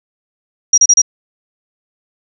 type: tone bursts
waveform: sine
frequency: 5720 Hz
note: F8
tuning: 41 cents sharp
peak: -4 dBFS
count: 4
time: 0.73-1.018 s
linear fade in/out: 5 ms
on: 48 ms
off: 32 ms
effects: none